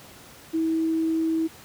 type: tone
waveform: sine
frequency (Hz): 323.3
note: E4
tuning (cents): -34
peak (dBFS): -21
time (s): 0.53-1.48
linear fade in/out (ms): 20
effects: pink hiss -47 dBFS RMS until 1.64 s + high-pass 80 Hz 12 dB/octave